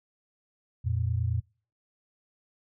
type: tone pair together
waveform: sine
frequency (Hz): 87.31 / 116.54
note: F2 / A#2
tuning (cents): 0 / 0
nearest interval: perfect fourth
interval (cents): 500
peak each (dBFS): -28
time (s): 0.84-1.41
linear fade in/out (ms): 20
effects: noise-tail reverb RT60 0.4 s tail -25 dB re dry